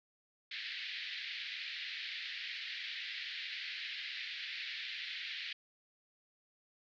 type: band-pass noise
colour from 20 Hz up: pink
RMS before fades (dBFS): -43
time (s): 0.51-5.53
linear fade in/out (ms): 5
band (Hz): 1800 to 4400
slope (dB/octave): 48
effects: none